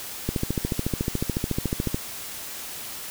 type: click train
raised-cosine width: 3 ms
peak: -11 dBFS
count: 24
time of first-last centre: 0.29-1.945 s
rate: 13.9 Hz
effects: white hiss -36 dBFS RMS until 3.1 s